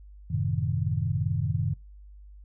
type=chord; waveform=sine; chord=F# diminished seventh; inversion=none; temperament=equal; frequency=92.5 / 110 / 130.81 / 155.56 Hz; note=F#2 / A2 / C3 / Eb3; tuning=0 / 0 / 0 / 0 cents; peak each=-30 dBFS; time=0.3-1.74 s; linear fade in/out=10 ms; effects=noise-tail reverb RT60 0.2 s tail -23 dB re dry + added 50 Hz sine -45 dBFS peak until 2.44 s